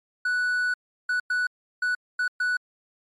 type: tone bursts at uneven times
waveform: triangle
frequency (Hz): 1480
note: F#6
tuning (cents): 0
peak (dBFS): -20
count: 6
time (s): 0.25-0.74 / 1.09-1.2 / 1.3-1.47 / 1.82-1.95 / 2.19-2.28 / 2.4-2.57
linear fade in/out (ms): 5
effects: MP3 48 kbps